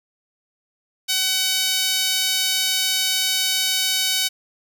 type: tone with high-pass filter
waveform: sawtooth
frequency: 753 Hz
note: F#5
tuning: 30 cents sharp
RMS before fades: -21 dBFS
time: 1.08-4.29 s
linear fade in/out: 20 ms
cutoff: 3500 Hz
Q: 1.5
effects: 8-bit